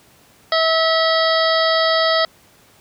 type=harmonic tone with a mistuned harmonic; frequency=648 Hz; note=E5; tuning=30 cents flat; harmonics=1 / 2 / 3 / 5 / 6 / 7 / 8; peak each=-17 / -20 / -22 / -24 / -25 / -25 / -26 dBFS; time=0.52-2.25 s; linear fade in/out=2 ms; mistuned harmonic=8; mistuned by=-41 cents; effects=pink hiss -51 dBFS RMS until 2.8 s + high-pass 80 Hz 12 dB/octave